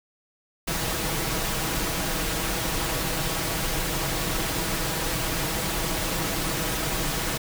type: noise with comb filter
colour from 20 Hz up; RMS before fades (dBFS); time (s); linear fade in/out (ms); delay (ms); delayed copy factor
pink; -27; 0.67-7.38; 10; 6.2; +0.5
effects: none